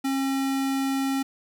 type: tone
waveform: square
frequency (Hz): 270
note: C#4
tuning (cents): -45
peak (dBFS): -24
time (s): 0.04-1.23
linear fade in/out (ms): 10
effects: 10-bit